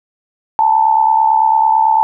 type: tone with amplitude modulation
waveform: sine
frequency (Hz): 882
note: A5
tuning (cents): +4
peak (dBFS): -5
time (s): 0.59-2.03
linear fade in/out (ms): 0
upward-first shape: sine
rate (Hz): 69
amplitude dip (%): 70
effects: none